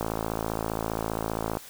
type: click train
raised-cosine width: 1 ms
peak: -14 dBFS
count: 87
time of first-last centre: 0.01-1.571 s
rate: 55.1 Hz
effects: white hiss -46 dBFS RMS until 1.69 s